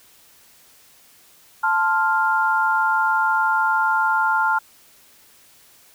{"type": "chord", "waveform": "sine", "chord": "F major", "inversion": "first", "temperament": "equal", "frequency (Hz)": [880, 1046.5, 1396.9], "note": ["A5", "C6", "F6"], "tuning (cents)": [0, 0, 0], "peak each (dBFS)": [-20, -25, -19], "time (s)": [1.63, 4.59], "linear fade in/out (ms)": 10, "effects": ["white hiss -52 dBFS RMS until 5.94 s"]}